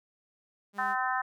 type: tone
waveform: sawtooth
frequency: 201.9 Hz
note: G#3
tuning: 49 cents flat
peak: -40 dBFS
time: 0.73-0.96 s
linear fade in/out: 50 ms
type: harmonic tone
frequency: 256.6 Hz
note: C4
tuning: 34 cents flat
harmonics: 3 / 4 / 5 / 6 / 7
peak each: -32 / -33 / -34 / -35 / -35 dBFS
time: 0.78-1.22 s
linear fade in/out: 10 ms
effects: none